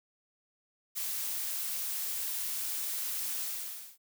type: noise with ADSR envelope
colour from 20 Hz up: blue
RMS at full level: -33 dBFS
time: 0.95-3.98 s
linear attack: 31 ms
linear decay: 3 ms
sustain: -2 dB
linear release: 560 ms
effects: none